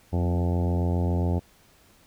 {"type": "harmonic tone with a mistuned harmonic", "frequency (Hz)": 87.31, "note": "F2", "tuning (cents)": 0, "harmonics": [1, 2, 3, 4, 5, 6, 7, 8, 9, 10], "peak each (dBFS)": [-23, -29, -33, -35, -37, -39, -40, -41, -42, -43], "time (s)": [0.12, 1.4], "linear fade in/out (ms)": 20, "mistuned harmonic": 2, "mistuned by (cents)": 24, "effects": ["pink hiss -58 dBFS RMS until 2.06 s"]}